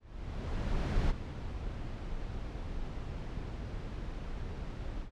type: noise with ADSR envelope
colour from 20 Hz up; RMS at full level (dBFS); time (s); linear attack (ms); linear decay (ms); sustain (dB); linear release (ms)
brown; -28; 0-5.11; 1100; 21; -11; 98
effects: low-pass 5000 Hz 12 dB/octave